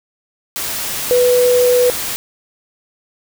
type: tone in noise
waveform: sine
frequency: 493.9 Hz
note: B4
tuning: in tune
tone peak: -9 dBFS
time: 1.11-1.9 s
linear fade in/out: 0 ms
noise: white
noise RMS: -22 dBFS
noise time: 0.56-2.16 s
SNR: +10 dB
effects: none